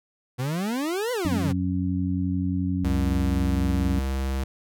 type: exponential two-way sweep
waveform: 40% pulse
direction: up then down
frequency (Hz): 120 to 515 to 120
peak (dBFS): -24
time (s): 0.38-1.53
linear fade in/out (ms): 20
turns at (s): 1.12
type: harmonic tone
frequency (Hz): 91.4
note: F#2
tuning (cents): -21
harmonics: 1 / 2 / 3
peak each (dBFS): -27 / -27 / -27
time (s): 1.25-3.99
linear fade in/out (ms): 0
type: tone with pitch glide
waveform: square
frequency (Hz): 67.6 to 66.71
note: C#2 to C2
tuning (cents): -43 to +34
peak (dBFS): -25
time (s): 2.84-4.44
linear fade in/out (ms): 5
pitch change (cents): -23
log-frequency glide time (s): 3.13-4.02
effects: none